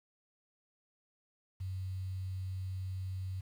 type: tone with quantisation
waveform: sine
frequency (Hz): 93.9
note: F#2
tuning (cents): +26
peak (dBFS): -36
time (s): 1.6-3.41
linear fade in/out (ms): 10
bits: 10
effects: none